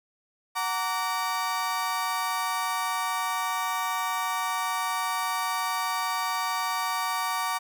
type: chord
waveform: 35% pulse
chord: Gb augmented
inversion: none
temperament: just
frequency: 740 / 925 / 1156.2 Hz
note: Gb5 / Bb5 / D6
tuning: 0 / -14 / -27 cents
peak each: -32 / -29 / -28 dBFS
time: 0.55-7.59 s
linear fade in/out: 20 ms
effects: none